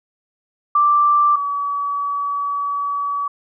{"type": "tone pair in turn", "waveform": "sine", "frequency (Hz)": [1174.7, 1140.6], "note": ["D6", "C#6"], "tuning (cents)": [0, 49], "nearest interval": "minor second", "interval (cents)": 51, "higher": "first", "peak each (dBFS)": [-11, -19], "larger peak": "first", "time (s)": [[0.75, 1.36], [1.36, 3.28]], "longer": "second", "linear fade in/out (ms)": 5, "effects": []}